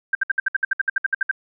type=tone bursts; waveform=sine; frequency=1576 Hz; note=G6; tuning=9 cents sharp; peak=-15 dBFS; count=15; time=0.13-1.313 s; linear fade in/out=5 ms; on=21 ms; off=62 ms; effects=none